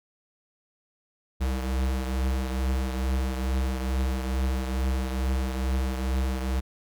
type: beating tone pair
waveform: square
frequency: 64.6 / 66.9 Hz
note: C2 / C2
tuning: -21 / +39 cents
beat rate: 2.3 Hz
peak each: -26 / -34 dBFS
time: 1.4-6.61 s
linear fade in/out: 20 ms
effects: none